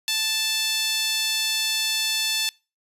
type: tone with high-pass filter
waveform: sawtooth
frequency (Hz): 880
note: A5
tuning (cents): 0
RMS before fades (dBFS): -24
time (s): 0.08-2.49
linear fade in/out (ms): 0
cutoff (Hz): 3500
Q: 1.8
effects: noise-tail reverb RT60 0.3 s tail -25 dB re dry + resampled to 32000 Hz